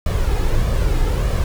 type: noise with flanger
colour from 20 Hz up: brown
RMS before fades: -17 dBFS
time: 0.06-1.44 s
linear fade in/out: 2 ms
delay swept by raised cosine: 1.7 to 2.41 ms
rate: 1.6 Hz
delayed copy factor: +0.55
effects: none